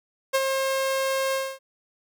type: tone with ADSR envelope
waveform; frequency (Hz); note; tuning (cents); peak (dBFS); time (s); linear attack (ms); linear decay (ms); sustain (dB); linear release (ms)
sawtooth; 535; C5; +38; -14; 0.33-1.59; 20; 41; -5; 250
effects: none